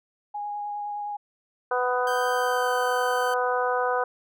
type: tone with vibrato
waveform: sine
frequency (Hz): 826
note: G#5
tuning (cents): -10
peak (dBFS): -29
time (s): 0.34-1.17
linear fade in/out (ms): 10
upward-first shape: sine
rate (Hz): 9.7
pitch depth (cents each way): 11
type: harmonic tone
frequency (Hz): 249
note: B3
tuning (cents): +14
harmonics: 2 / 3 / 4 / 5 / 6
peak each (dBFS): -26 / -28 / -29 / -30 / -31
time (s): 1.71-4.04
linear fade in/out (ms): 5
type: tone with pitch glide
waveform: sawtooth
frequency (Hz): 1569 to 1536.7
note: G6 to G6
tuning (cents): +1 to -35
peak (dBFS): -29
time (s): 2.07-3.34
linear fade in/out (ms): 2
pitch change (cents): -36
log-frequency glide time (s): 2.32-2.72
effects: none